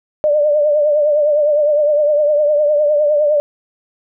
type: tone with vibrato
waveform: sine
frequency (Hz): 595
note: D5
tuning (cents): +22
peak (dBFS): -10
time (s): 0.24-3.4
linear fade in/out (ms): 0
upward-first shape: triangle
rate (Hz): 9.8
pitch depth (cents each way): 66
effects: none